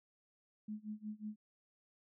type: tone with tremolo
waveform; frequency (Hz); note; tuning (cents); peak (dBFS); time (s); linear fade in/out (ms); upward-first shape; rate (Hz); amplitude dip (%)
sine; 212.8; G#3; +42; -39; 0.68-1.36; 5; sine; 5.5; 95
effects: none